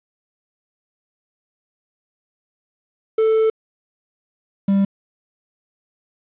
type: tone pair in turn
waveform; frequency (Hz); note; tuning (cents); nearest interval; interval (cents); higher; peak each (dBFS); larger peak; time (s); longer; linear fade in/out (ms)
triangle; 441.3 / 197.2; A4 / G3; +5 / +11; octave + major second; 1394; first; -11; neither; 3.18-3.5 / 4.68-4.85; first; 5
effects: resampled to 8000 Hz + 8-bit